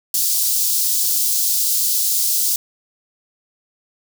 white high-pass noise, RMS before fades -18 dBFS, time 0.14-2.56 s, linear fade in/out 2 ms, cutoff 4400 Hz, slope 24 dB/octave, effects none

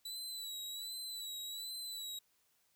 sawtooth tone with vibrato, 3945 Hz, B7, 3 cents flat, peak -39 dBFS, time 0.05-2.19 s, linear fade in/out 5 ms, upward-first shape sine, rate 1.3 Hz, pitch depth 51 cents each way, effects white hiss -75 dBFS RMS until 2.75 s

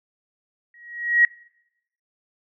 sine tone with exponential growth, 1900 Hz, A#6, 33 cents sharp, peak -10 dBFS, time 0.74-1.25 s, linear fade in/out 2 ms, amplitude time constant 110 ms, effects noise-tail reverb RT60 0.8 s tail -23 dB re dry

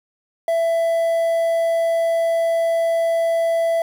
triangle tone with quantisation, 665 Hz, E5, 15 cents sharp, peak -14 dBFS, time 0.48-3.82 s, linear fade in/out 2 ms, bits 7, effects none

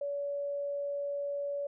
sine tone, 569 Hz, C#5, 45 cents sharp, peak -32 dBFS, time 0.01-1.67 s, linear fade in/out 5 ms, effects none

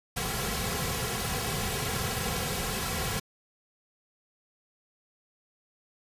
pink noise with comb filter, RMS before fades -31 dBFS, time 0.16-3.2 s, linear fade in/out 10 ms, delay 3.3 ms, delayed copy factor -0.9, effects resampled to 32000 Hz

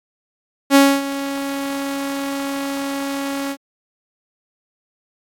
sawtooth tone with ADSR envelope, 277.2 Hz, C#4, in tune, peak -3 dBFS, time 0.7-3.57 s, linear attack 52 ms, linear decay 260 ms, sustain -15 dB, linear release 63 ms, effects AAC 64 kbps

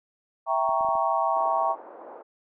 sine chord, E diminished seventh, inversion none, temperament equal, 659.3 / 784 / 932.3 / 1108.7 Hz, E5 / G5 / Bb5 / Db6, 0 / 0 / 0 / 0 cents, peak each -27 dBFS, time 0.46-1.76 s, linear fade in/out 50 ms
clicks, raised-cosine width 2 ms, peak -33 dBFS, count 5, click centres 0.692 / 0.809 / 0.848 / 0.888 / 0.954 s
pink band-pass noise, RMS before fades -44 dBFS, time 1.35-2.23 s, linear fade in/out 20 ms, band 410 to 1000 Hz, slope 24 dB/octave
effects none

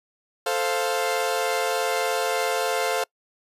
sawtooth chord, F major, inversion first, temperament equal, 440 / 523.3 / 698.5 Hz, A4 / C5 / F5, 0 / 0 / 0 cents, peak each -23 dBFS, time 0.46-3.04 s, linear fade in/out 5 ms, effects noise-tail reverb RT60 0.1 s tail -26 dB re dry + resampled to 32000 Hz

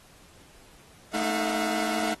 sawtooth tone cluster, 219.2 / 314.1 / 672 / 727 Hz, A3 / D#4 / E5 / F#5, -6 / +16 / +33 / -31 cents, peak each -28 dBFS, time 1.13-2.15 s, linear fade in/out 20 ms, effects pink hiss -55 dBFS RMS until 2.2 s + AAC 32 kbps

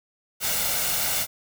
white noise with comb filter, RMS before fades -25 dBFS, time 0.4-1.27 s, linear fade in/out 50 ms, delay 1.4 ms, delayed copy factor +0.5, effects none

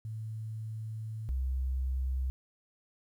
sine tone pair in turn, 110 / 64.97 Hz, A2 / C2, 0 / -12 cents, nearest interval major sixth, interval 912 cents, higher first, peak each -36 / -29 dBFS, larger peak second, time 0.05-1.29 / 1.29-2.3 s, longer first, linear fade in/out 0 ms, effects 11-bit

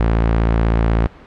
sawtooth tone, 56.2 Hz, A1, 37 cents sharp, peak -9 dBFS, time 0-1.07 s, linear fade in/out 0 ms, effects pink hiss -42 dBFS RMS until 1.26 s + low-pass 2000 Hz 12 dB/octave

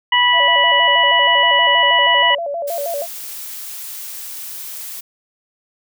harmonic tone, 980 Hz, B5, 14 cents flat, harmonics 1 / 2 / 3, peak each -15 / -15 / -15 dBFS, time 0.12-2.35 s, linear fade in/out 5 ms
sine tone with vibrato, 622.3 Hz, D#5, in tune, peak -20 dBFS, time 0.32-3.07 s, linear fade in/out 50 ms, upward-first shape square, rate 6.3 Hz, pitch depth 150 cents each way
blue noise, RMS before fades -30 dBFS, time 2.67-5.01 s, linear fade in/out 10 ms
effects none

